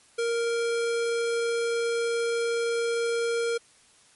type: tone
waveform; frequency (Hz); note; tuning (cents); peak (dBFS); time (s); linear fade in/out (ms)
square; 466.2; A#4; 0; -25; 0.18-3.58; 10
effects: white hiss -58 dBFS RMS until 4.15 s + MP3 48 kbps